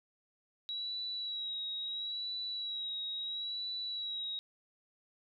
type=tone with vibrato; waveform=sine; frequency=3876 Hz; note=B7; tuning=33 cents flat; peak=-36 dBFS; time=0.69-4.39 s; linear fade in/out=0 ms; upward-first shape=sine; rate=0.74 Hz; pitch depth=37 cents each way; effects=none